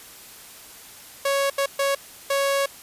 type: tone bursts at uneven times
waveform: sawtooth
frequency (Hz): 554.4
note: C#5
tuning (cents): 0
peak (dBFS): -16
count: 4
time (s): 1.25-1.5 / 1.58-1.66 / 1.79-1.95 / 2.3-2.66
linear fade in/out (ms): 5
effects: white hiss -44 dBFS RMS until 2.82 s + resampled to 32000 Hz